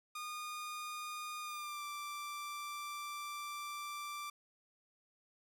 sawtooth tone with pitch glide, 1222 to 1174.9 Hz, D#6 to D6, -32 to 0 cents, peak -38 dBFS, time 0.15-4.3 s, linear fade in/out 5 ms, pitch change -68 cents, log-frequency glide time 1.41-1.84 s, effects none

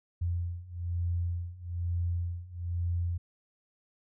sine beating tone pair, 86.1 / 87.2 Hz, F2 / F2, -24 / -2 cents, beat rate 1.1 Hz, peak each -34 / -32 dBFS, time 0.21-3.18 s, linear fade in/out 10 ms, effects none

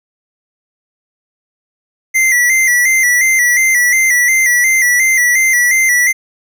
square tone with vibrato, 2015 Hz, B6, 34 cents sharp, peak -9 dBFS, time 2.14-6.13 s, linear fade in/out 20 ms, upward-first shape square, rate 2.8 Hz, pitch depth 57 cents each way, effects none

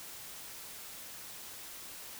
silence, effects white hiss -47 dBFS RMS until 2.19 s

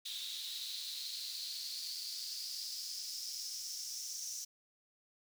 pink noise with high-pass filter sweep, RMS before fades -43 dBFS, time 0.05-4.45 s, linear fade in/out 10 ms, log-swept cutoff 3700 to 5900 Hz, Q 6.7, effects none

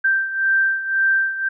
sine beating tone pair, 1568 / 1569.9 Hz, G6 / G6, 0 / +2 cents, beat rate 1.9 Hz, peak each -17 / -22 dBFS, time 0.04-1.49 s, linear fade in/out 10 ms, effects none

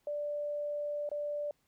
sine tone with dropouts, 587.3 Hz, D5, in tune, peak -33 dBFS, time 0.07-1.51 s, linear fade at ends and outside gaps 2 ms, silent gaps 1.091-1.115 s, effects pink hiss -75 dBFS RMS until 1.67 s

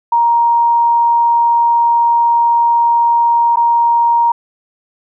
sine tone with dropouts, 938 Hz, A#5, 11 cents sharp, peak -8 dBFS, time 0.12-4.32 s, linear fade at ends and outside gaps 5 ms, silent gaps 3.559-3.569 s, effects none

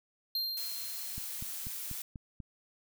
square tone with exponential decay, 4186 Hz, C8, in tune, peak -30 dBFS, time 0.35-1.69 s, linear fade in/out 2 ms, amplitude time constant 290 ms
blue noise, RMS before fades -40 dBFS, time 0.57-2.02 s, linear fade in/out 2 ms
click train, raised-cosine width 5 ms, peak -30 dBFS, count 6, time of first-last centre 1.18-2.402 s, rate 4.09 Hz
effects none

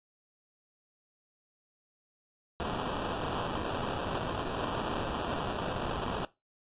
violet noise with sample-and-hold, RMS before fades -34 dBFS, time 2.6-6.25 s, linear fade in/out 0 ms, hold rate 2100 Hz, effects noise-tail reverb RT60 0.2 s tail -17 dB re dry + resampled to 8000 Hz

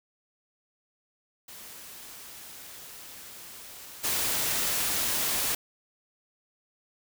white noise with level steps, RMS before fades -45 / -28 dBFS, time 1.48-5.55 s, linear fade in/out 5 ms, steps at 4.03 s, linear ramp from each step 20 ms, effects none

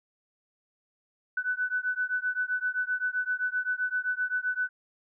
sine beating tone pair, 1493 / 1500.7 Hz, F#6 / F#6, +15 / +24 cents, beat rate 7.7 Hz, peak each -30 dBFS, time 1.37-4.69 s, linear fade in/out 5 ms, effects none

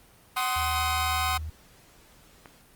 sawtooth chord, C diminished, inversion second, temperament just, 753.5 / 1046.5 / 1255.8 Hz, Gb5 / C6 / Eb6, +31 / 0 / +16 cents, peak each -26 dBFS, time 0.36-1.38 s, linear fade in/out 10 ms
sine tone, 77.78 Hz, D#2, in tune, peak -32 dBFS, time 0.56-1.5 s, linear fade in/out 5 ms
click, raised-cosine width 0.5 ms, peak -29 dBFS, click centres 2.458 s
effects pink hiss -56 dBFS RMS until 2.75 s + Opus 32 kbps

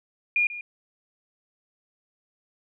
sine tone with echo, 2425 Hz, D#7, 45 cents flat, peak -19 dBFS, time 0.36-0.47 s, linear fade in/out 2 ms, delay 140 ms, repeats 1, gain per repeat -14 dB, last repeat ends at 0.61 s, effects none

